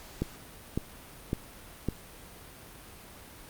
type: click train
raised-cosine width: 3 ms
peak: -15 dBFS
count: 4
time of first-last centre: 0.22-1.887 s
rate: 1.8 Hz
effects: pink hiss -49 dBFS RMS until 3.49 s + Opus 48 kbps